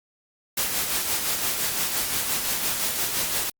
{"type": "noise with tremolo", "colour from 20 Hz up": "white", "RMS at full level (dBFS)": -24, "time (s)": [0.57, 3.5], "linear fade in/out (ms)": 5, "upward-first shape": "sine", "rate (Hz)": 5.8, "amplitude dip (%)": 40, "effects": ["Opus 48 kbps"]}